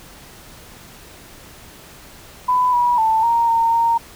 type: tone with pitch steps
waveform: sine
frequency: 999 / 969 / 886 / 931 / 917 / 925 Hz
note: B5 / B5 / A5 / A#5 / A#5 / A#5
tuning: +20 / -33 / +12 / -2 / -29 / -14 cents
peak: -13 dBFS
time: 2.48-3.98 s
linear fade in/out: 10 ms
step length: 250 ms
effects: pink hiss -42 dBFS RMS until 4.15 s